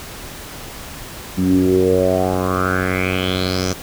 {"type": "tone with low-pass filter sweep", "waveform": "10% pulse", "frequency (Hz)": 92.5, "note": "F#2", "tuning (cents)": 0, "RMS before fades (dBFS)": -17, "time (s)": [1.37, 3.74], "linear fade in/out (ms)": 20, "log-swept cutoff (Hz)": [220, 6300], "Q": 5.5, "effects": ["pink hiss -33 dBFS RMS until 3.82 s"]}